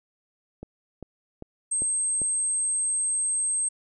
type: click train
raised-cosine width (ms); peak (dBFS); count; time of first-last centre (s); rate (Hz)
2; -24; 5; 0.63-2.217; 2.52
type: tone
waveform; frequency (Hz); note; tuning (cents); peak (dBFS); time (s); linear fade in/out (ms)
sine; 8372; C9; 0; -23; 1.71-3.69; 10
effects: none